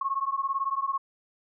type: beating tone pair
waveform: sine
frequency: 1083 / 1101 Hz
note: C#6 / C#6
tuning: -41 / -12 cents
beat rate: 18 Hz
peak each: -29 dBFS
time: 0.01-0.98 s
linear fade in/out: 5 ms
effects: none